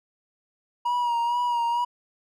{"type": "tone with vibrato", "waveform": "triangle", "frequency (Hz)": 955, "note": "A#5", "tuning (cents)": 42, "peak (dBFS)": -20, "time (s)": [0.85, 1.85], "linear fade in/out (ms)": 10, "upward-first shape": "sine", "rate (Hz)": 2.2, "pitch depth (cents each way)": 37, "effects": []}